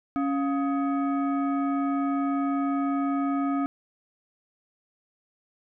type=tone with frequency modulation; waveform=sine; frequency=277.3 Hz; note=C#4; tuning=1 cent sharp; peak=-23 dBFS; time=0.16-3.66 s; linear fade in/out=0 ms; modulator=980 Hz; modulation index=0.67; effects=none